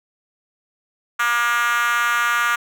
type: tone with high-pass filter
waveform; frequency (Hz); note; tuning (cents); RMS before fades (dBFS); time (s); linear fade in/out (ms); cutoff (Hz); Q
5% pulse; 237.7; A#3; +34; -19; 1.19-2.56; 10; 1300; 5.6
effects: none